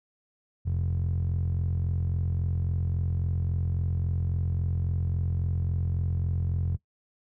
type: tone with band-pass filter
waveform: 15% pulse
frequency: 43.65 Hz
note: F1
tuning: in tune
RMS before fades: -28 dBFS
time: 0.65-6.77 s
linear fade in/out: 20 ms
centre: 100 Hz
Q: 3.4
effects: noise-tail reverb RT60 0.1 s tail -17 dB re dry